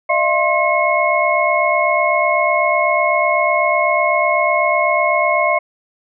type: tone cluster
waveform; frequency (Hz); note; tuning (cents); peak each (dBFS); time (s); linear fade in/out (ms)
sine; 612 / 680 / 1062 / 2175; D#5 / F5 / C6 / C#7; -29 / -46 / +25 / -33; -18; 0.09-5.59; 10
effects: none